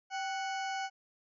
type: harmonic tone with a mistuned harmonic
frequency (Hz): 740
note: F#5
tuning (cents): 0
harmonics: 1 / 2 / 3 / 4 / 6 / 7 / 8 / 9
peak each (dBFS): -35 / -41 / -45 / -47 / -51 / -52 / -53 / -54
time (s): 0.1-0.9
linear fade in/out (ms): 50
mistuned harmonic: 1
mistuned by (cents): +82
effects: none